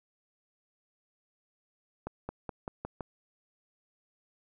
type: accelerating click train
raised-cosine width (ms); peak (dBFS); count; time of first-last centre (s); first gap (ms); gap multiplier
1; -22; 6; 2.07-3.008; 220; 0.92
effects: none